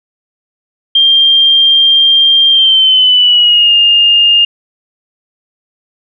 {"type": "tone with pitch glide", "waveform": "sine", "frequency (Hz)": [3188, 2824], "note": ["G7", "F7"], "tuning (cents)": [28, 19], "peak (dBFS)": -4, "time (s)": [0.95, 4.45], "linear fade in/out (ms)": 5, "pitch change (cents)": -209, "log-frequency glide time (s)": [2.5, 3.74], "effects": []}